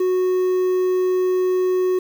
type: tone with quantisation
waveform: triangle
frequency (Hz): 368.1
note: F#4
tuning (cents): -9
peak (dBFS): -14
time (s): 0-1.99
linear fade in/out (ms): 5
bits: 7
effects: none